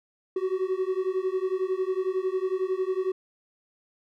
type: beating tone pair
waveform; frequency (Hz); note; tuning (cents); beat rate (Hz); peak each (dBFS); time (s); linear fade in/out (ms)
triangle; 369.9 / 380.9; F#4 / G4; 0 / -50; 11; -26; 0.36-3.12; 5
effects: none